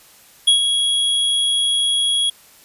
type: tone with ADSR envelope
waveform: square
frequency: 3322 Hz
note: G#7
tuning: in tune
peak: -9 dBFS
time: 0.47-2.3 s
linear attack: 10 ms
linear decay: 110 ms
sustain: -7 dB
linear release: 6 ms
effects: white hiss -48 dBFS RMS until 2.64 s + resampled to 32000 Hz